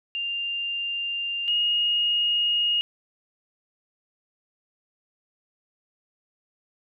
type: tone pair in turn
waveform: sine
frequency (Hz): 2794 / 2864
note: F7 / F7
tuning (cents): 0 / +43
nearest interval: unison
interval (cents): 43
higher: second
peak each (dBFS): -26 / -20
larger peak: second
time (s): 0.15-1.48 / 1.48-2.81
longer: neither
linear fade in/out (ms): 0
effects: none